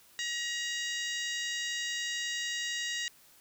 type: harmonic tone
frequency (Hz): 951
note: A#5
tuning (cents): +34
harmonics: 2 / 3 / 4 / 5 / 6 / 7 / 8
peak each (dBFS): -36 / -39 / -39 / -45 / -44 / -43 / -45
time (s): 0.19-3.08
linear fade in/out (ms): 0
effects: white hiss -60 dBFS RMS until 3.4 s